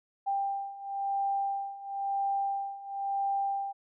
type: beating tone pair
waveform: sine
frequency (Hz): 791 / 791.98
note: G5 / G5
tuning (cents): +15 / +18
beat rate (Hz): 0.98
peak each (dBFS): -34 / -31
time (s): 0.26-3.73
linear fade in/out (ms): 20
effects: none